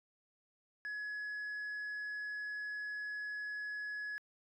sine tone, 1689 Hz, G#6, 29 cents sharp, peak -36 dBFS, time 0.85-4.18 s, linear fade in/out 0 ms, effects tanh soft clip ceiling -38 dBFS

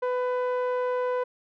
sawtooth tone with low-pass filter, 499.4 Hz, B4, 19 cents sharp, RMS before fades -27 dBFS, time 0.02-1.24 s, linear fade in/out 10 ms, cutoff 1100 Hz, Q 0.87, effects none

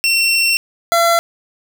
25% pulse tone pair in turn, 2714 / 678.5 Hz, E7 / E5, +50 / +50 cents, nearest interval 2 octaves, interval 2400 cents, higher first, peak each -8 / -7 dBFS, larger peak second, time 0.04-0.57 / 0.92-1.19 s, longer first, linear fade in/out 0 ms, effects none

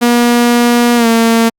sawtooth tone with pitch glide, 239.4 to 228.5 Hz, A#3 to A#3, +46 to -34 cents, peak -3 dBFS, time 0.01-1.5 s, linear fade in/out 20 ms, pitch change -80 cents, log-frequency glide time 0.96-1.07 s, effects Opus 48 kbps

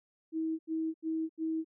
sine tone bursts, 320.9 Hz, E4, 46 cents flat, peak -30 dBFS, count 4, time 0.32-1.646 s, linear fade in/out 50 ms, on 270 ms, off 82 ms, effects none

